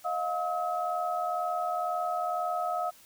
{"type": "tone cluster", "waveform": "sine", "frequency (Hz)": [629, 711, 1280], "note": ["D#5", "F5", "D#6"], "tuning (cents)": [19, 31, 49], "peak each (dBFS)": [-36, -30, -33], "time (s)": [0.04, 2.91], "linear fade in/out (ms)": 20, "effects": ["white hiss -56 dBFS RMS until 3.05 s"]}